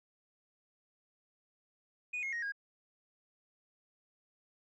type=tone with pitch steps; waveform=sine; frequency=2474 / 2154 / 1874.9 / 1632.2 Hz; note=D#7 / C7 / A#6 / G#6; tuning=-10 / +50 / +9 / -31 cents; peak=-33 dBFS; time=2.13-2.522 s; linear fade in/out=10 ms; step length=98 ms; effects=tanh soft clip ceiling -33 dBFS